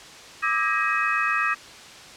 sine tone cluster, 1182 / 1290 / 1632 / 1886 / 2540 Hz, D6 / E6 / G#6 / A#6 / D#7, +11 / -38 / -31 / +20 / +35 cents, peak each -27 dBFS, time 0.42-1.55 s, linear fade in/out 20 ms, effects white hiss -43 dBFS RMS until 2.16 s + low-pass 6000 Hz 12 dB/octave

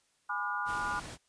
sine chord, G# diminished seventh, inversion none, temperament just, 830.6 / 996.7 / 1196.1 / 1435.3 Hz, G#5 / B5 / D6 / F6, 0 / +16 / +31 / +47 cents, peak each -39 / -38 / -37 / -35 dBFS, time 0.29-1 s, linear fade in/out 10 ms
pink noise, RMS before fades -44 dBFS, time 0.65-1.18 s, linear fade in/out 50 ms
effects white hiss -72 dBFS RMS until 1.28 s + resampled to 22050 Hz

